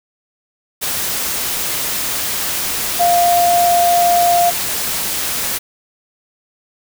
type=tone in noise; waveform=sine; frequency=698.5 Hz; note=F5; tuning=in tune; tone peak=-10 dBFS; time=2.99-4.51 s; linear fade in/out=20 ms; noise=white; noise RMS=-20 dBFS; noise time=0.81-5.59 s; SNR=+7 dB; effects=none